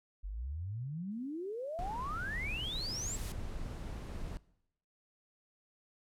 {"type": "exponential sweep", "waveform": "sine", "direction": "up", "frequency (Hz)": [43.81, 7902], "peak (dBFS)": -37, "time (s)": [0.23, 3.17], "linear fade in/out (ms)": 20}
{"type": "noise with exponential growth", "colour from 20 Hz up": "white", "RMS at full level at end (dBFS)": -46, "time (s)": [1.11, 3.32], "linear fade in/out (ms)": 1, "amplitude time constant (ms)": 480}
{"type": "noise", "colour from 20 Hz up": "brown", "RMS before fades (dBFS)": -41, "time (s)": [1.79, 4.37], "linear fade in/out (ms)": 0}
{"effects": ["noise-tail reverb RT60 0.8 s tail -21 dB re dry", "low-pass 12000 Hz 12 dB/octave"]}